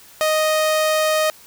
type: tone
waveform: sawtooth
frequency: 622.3 Hz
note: D#5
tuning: in tune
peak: -12 dBFS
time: 0.21-1.3 s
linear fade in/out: 0 ms
effects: white hiss -46 dBFS RMS until 1.46 s